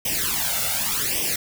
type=noise with flanger; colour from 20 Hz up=white; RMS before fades=-24 dBFS; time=0.05-1.36 s; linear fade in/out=5 ms; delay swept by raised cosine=0.35 to 1.45 ms; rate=0.87 Hz; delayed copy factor=+0.9; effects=none